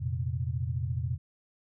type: chord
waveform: sine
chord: F suspended fourth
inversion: none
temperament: equal with one note detuned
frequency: 86.85 / 116.54 / 130.81 Hz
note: F2 / Bb2 / C3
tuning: -9 / 0 / 0 cents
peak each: -33 dBFS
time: 0-1.18 s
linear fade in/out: 20 ms
effects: none